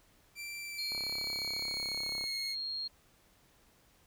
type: tone with pitch glide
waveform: sawtooth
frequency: 2349 to 2179 Hz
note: D7 to C#7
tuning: 0 to -30 cents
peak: -37 dBFS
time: 0.35-2.56 s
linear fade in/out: 50 ms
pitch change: -130 cents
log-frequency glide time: 0.6-2.36 s
type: tone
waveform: sine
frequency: 4249 Hz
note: C8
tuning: 26 cents sharp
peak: -35 dBFS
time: 0.78-2.88 s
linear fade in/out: 10 ms
type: click train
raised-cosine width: 1 ms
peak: -33 dBFS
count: 46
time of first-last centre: 0.92-2.24 s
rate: 34.1 Hz
effects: pink hiss -66 dBFS RMS until 4.06 s